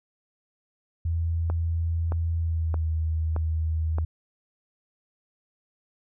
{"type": "tone with pitch glide", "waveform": "sine", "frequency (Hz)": [83, 79.85], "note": ["E2", "D#2"], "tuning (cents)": [12, 45], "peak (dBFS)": -23, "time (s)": [1.05, 4.05], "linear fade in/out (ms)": 5, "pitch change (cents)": -67, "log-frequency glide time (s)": [2.37, 2.85]}
{"type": "click train", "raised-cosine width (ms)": 1, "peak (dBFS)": -19, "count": 5, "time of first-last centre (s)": [1.5, 3.984], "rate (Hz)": 1.61}
{"effects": []}